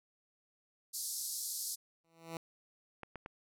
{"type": "band-pass noise", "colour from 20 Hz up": "white", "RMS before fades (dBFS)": -40, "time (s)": [0.93, 1.76], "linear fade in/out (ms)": 20, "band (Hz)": [4300, 13000], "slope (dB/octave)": 48}
{"type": "tone with exponential growth", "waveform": "10% pulse", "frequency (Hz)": 164.81, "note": "E3", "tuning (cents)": 0, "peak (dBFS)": -30, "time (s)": [2.04, 2.37], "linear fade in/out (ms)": 2, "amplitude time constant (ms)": 71}
{"type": "clicks", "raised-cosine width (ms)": 0.5, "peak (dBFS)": -29, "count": 3, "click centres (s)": [3.033, 3.157, 3.261]}
{"effects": []}